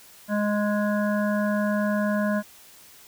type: harmonic tone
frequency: 207.7 Hz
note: G#3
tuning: in tune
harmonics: 1 / 3 / 5 / 7 / 8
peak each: -23 / -27 / -34 / -35 / -34 dBFS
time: 0.28-2.43 s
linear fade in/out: 50 ms
effects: white hiss -50 dBFS RMS until 3.07 s